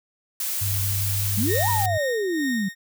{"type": "noise", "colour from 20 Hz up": "blue", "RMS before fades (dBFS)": -27, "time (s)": [0.4, 1.86], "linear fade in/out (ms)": 2}
{"type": "tone with pitch glide", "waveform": "sine", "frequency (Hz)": [98.8, 100.41], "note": ["G2", "G2"], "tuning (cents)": [14, 42], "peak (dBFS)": -24, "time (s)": [0.61, 1.98], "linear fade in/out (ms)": 10, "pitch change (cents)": 28, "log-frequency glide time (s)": [0.98, 1.27]}
{"type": "exponential two-way sweep", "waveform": "sine", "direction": "up then down", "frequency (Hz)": [185, 993, 185], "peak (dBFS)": -22, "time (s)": [1.37, 2.69], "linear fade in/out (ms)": 10, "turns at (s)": 1.69}
{"type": "tone with tremolo", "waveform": "40% pulse", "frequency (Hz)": 1850, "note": "A#6", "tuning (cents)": -14, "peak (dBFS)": -26, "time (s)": [1.47, 2.75], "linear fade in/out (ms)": 50, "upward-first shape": "sine", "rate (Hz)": 2.2, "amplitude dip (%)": 55}
{"effects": []}